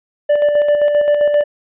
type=tone with tremolo; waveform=triangle; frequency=587.3 Hz; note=D5; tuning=in tune; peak=-7 dBFS; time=0.29-1.44 s; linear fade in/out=10 ms; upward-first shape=square; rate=7.6 Hz; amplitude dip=40%; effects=resampled to 8000 Hz